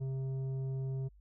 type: tone with tanh clipping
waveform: sine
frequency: 133.2 Hz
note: C3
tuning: 31 cents sharp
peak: -35 dBFS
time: 0-1.09 s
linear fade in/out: 20 ms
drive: 8 dB
effects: added 50 Hz sine -57 dBFS peak until 1.2 s